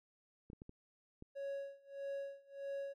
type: clicks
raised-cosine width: 3 ms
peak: -38 dBFS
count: 5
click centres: 0.501 / 0.532 / 0.619 / 0.694 / 1.224 s
type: tone with tremolo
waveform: triangle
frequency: 555 Hz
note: C#5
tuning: 2 cents sharp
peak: -37 dBFS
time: 1.35-2.94 s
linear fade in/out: 20 ms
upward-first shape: sine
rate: 1.6 Hz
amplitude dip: 95%
effects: none